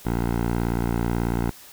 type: tone with low-pass filter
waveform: 10% pulse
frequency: 58.27 Hz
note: A#1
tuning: in tune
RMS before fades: -24 dBFS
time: 0.05-1.51 s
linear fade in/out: 10 ms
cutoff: 1600 Hz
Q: 0.73
effects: white hiss -46 dBFS RMS until 1.72 s